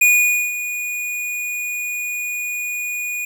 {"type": "tone with ADSR envelope", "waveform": "square", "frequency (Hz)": 2455, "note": "D#7", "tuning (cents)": -24, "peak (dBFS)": -10, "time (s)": [0.01, 3.25], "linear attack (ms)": 8, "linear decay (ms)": 500, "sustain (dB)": -13, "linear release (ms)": 4, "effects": ["8-bit"]}